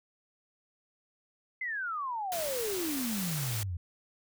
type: exponential sweep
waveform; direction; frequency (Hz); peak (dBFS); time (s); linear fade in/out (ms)
sine; down; 2093 to 82.5; -32; 1.61-3.77; 5
type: noise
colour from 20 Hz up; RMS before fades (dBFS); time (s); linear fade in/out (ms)
white; -37; 2.32-3.63; 0
effects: none